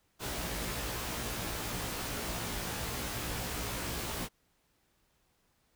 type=noise with comb filter; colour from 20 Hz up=pink; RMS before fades=-37 dBFS; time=0.19-4.29 s; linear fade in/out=50 ms; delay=17 ms; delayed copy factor=+1; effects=pink hiss -73 dBFS RMS until 5.75 s